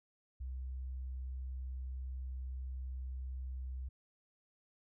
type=tone; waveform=sine; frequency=64.4 Hz; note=C2; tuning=27 cents flat; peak=-39 dBFS; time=0.4-3.89 s; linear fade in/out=10 ms; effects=none